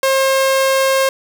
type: tone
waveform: sawtooth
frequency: 535 Hz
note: C5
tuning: 38 cents sharp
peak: -8 dBFS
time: 0.03-1.09 s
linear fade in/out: 2 ms
effects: none